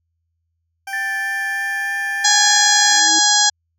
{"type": "tone with pitch glide", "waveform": "20% pulse", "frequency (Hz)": [784, 799.1], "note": ["G5", "G5"], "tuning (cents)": [0, 33], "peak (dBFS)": -22, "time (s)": [0.87, 3], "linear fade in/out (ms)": 5, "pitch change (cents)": 33, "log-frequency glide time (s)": [1.04, 1.96]}
{"type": "tone with vibrato", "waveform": "sine", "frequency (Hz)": 1760, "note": "A6", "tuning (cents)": 0, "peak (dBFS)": -20, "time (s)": [0.93, 3.08], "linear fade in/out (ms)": 2, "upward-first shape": "sine", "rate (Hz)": 3.2, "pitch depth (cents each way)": 9}
{"type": "harmonic tone", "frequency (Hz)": 830.6, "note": "G#5", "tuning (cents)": 0, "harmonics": [1, 2, 4, 5, 6, 7, 8, 9], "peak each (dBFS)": [-20, -20, -20, -20, -20, -20, -20, -20], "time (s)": [2.24, 3.5], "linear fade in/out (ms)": 10}
{"type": "tone with exponential growth", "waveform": "sine", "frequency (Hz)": 320, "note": "D#4", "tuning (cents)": 49, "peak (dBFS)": -23, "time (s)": [2.68, 3.19], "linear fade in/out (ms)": 5, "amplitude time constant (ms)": 110}
{"effects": ["added 83 Hz sine -68 dBFS peak until 3.78 s"]}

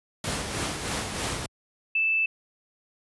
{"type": "noise with tremolo", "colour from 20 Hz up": "pink", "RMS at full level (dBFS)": -28, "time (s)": [0.24, 1.46], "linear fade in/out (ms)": 2, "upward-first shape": "sine", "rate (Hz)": 3.2, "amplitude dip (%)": 45}
{"type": "tone", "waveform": "sine", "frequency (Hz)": 2637, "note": "E7", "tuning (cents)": 0, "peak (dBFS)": -21, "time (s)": [1.95, 2.26], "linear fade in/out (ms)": 5}
{"effects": ["high-pass 60 Hz 12 dB/octave", "resampled to 24000 Hz"]}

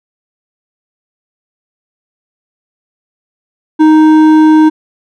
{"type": "tone with hard clipping", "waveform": "sine", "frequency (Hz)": 311.5, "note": "D#4", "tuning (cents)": 2, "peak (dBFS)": -4, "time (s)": [3.79, 4.7], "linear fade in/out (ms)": 20, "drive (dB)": 8, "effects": []}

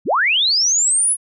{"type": "linear sweep", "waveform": "sine", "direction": "up", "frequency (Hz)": [103.3, 10540], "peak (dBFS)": -13, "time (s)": [0.05, 1.17], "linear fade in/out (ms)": 50, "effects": []}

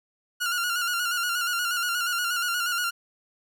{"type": "tone with vibrato", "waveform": "sawtooth", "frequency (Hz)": 1418, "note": "F6", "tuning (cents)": 26, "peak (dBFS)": -21, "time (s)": [0.4, 2.91], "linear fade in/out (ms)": 20, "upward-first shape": "square", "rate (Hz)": 8.4, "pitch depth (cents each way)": 43, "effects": []}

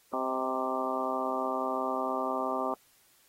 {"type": "harmonic tone with a mistuned harmonic", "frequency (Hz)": 130.81, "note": "C3", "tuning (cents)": 0, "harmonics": [2, 3, 4, 5, 6, 7, 8, 9], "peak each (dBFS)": [-37, -38, -38, -35, -37, -38, -39, -35], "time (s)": [0.13, 2.74], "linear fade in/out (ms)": 2, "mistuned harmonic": 5, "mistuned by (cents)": -38, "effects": ["white hiss -64 dBFS RMS until 3.28 s", "AAC 48 kbps"]}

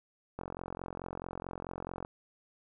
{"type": "click train", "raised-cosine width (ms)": 1, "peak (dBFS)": -25, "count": 75, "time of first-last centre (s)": [0.39, 2.049], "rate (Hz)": 44.6, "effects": []}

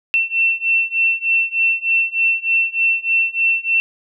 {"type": "beating tone pair", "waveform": "sine", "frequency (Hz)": [2693, 2696.3], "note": ["E7", "E7"], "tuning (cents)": [36, 38], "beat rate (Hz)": 3.3, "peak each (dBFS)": [-18, -17], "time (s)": [0.14, 3.8], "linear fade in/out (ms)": 0, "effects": []}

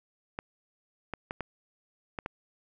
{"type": "clicks", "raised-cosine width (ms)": 0.5, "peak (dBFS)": -19, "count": 6, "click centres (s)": [0.389, 1.137, 1.309, 1.407, 2.188, 2.261], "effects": []}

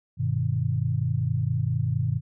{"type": "chord", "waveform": "sine", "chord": "G augmented", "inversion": "none", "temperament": "just", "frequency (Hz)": [98, 122.5, 153.12], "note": ["G2", "B2", "D#3"], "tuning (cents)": [0, -14, -27], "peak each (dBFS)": [-28, -25, -28], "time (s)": [0.17, 2.21], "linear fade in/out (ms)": 50, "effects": []}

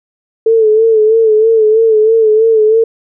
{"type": "tone with vibrato", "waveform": "sine", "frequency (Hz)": 440.7, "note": "A4", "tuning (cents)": 3, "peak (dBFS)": -5, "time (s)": [0.46, 2.84], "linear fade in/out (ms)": 5, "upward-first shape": "sine", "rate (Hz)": 3.1, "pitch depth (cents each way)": 53, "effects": []}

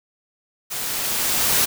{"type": "noise with level ramp", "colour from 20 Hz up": "white", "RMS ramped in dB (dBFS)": [-28, -17], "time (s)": [0.7, 1.66], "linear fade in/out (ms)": 20, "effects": []}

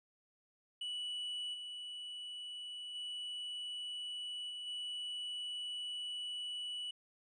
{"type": "tone with level steps", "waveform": "triangle", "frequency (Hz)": 2953, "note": "F#7", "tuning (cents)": -4, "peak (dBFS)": [-37, -42, -39, -41, -38], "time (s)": [0.81, 6.91], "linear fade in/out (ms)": 5, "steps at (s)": [1.53, 2.94, 4.49, 4.66], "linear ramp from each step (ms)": 20, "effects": ["resampled to 24000 Hz"]}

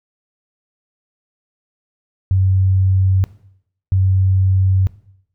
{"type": "tone bursts at uneven times", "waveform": "sine", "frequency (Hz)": 94.8, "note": "F#2", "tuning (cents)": 43, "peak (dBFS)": -11, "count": 2, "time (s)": [[2.31, 3.24], [3.92, 4.87]], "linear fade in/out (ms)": 0, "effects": ["noise-tail reverb RT60 0.7 s tail -18 dB re dry"]}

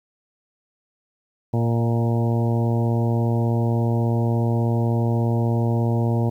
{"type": "harmonic tone with a mistuned harmonic", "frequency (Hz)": 116.54, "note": "A#2", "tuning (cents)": 0, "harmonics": [1, 2, 3, 4, 5, 6, 7, 8], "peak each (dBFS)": [-19, -25, -29, -31, -33, -35, -36, -37], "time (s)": [1.53, 6.3], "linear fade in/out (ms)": 10, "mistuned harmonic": 5, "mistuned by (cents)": 15, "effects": ["9-bit"]}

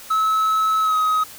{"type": "tone with pitch glide", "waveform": "triangle", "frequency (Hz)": [1295, 1264], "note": ["E6", "D#6"], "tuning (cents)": [-31, 27], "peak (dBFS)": -14, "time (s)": [0.1, 1.24], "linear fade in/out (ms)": 10, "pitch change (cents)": -42, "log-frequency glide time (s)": [0.81, 0.96], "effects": ["white hiss -40 dBFS RMS until 1.38 s"]}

